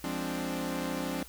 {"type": "chord", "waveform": "sawtooth", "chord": "D half-diminished seventh", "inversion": "first", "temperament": "equal", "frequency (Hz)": [174.61, 207.7, 261.6, 293.7], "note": ["F3", "Ab3", "C4", "D4"], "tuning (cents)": [0, 0, 0, 0], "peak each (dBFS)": [-34, -37, -32, -33], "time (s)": [0.04, 1.23], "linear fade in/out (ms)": 2, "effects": ["added 60 Hz sine -52 dBFS peak until 1.28 s", "white hiss -52 dBFS RMS until 1.28 s"]}